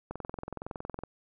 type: click train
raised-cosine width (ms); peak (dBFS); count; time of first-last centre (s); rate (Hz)
1; -23; 21; 0.11-1.036; 21.6
effects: none